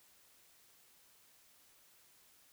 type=silence; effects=white hiss -66 dBFS RMS until 2.52 s